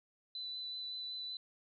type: tone with vibrato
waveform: sine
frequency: 3996 Hz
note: B7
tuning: 20 cents sharp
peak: -40 dBFS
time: 0.35-1.37 s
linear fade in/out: 2 ms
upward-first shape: sine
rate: 5.3 Hz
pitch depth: 12 cents each way
effects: none